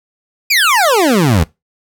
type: exponential sweep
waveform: 25% pulse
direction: down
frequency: 2509 to 73.42 Hz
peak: -5 dBFS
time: 0.5-1.44 s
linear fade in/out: 10 ms
effects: noise-tail reverb RT60 0.2 s tail -21 dB re dry